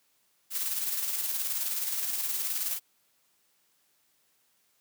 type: noise with tremolo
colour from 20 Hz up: blue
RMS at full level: -30 dBFS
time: 0.5-2.8 s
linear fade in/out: 50 ms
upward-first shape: square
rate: 19 Hz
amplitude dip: 35%
effects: white hiss -70 dBFS RMS until 4.8 s + high-pass 100 Hz 12 dB/octave